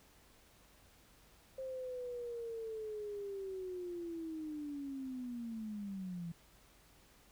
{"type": "linear sweep", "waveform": "sine", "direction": "down", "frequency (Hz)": [530, 165.6], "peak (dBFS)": -40, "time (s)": [1.58, 6.32], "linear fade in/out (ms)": 5, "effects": ["added 50 Hz sine -70 dBFS peak until 7.31 s", "pink hiss -65 dBFS RMS until 7.31 s"]}